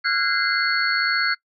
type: tone cluster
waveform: sine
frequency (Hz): 1369 / 1471 / 1626 / 2071 / 4387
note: F6 / F#6 / G#6 / C7 / C#8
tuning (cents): -35 / -11 / -37 / -18 / -19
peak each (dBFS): -25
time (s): 0.04-1.35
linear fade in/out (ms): 20
effects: noise-tail reverb RT60 0.1 s tail -23 dB re dry